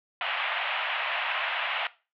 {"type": "band-pass noise", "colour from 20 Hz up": "white", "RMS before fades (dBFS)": -30, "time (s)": [0.21, 1.87], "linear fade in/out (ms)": 2, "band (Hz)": [620, 3100], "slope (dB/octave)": 48, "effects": ["noise-tail reverb RT60 0.3 s tail -18 dB re dry"]}